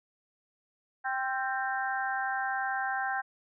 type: harmonic tone with a mistuned harmonic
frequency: 261.6 Hz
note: C4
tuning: in tune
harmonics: 3 / 4 / 5 / 6 / 7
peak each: -32 / -40 / -41 / -33 / -40 dBFS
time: 1.04-3.22 s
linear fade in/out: 20 ms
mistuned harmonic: 5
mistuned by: +40 cents
effects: none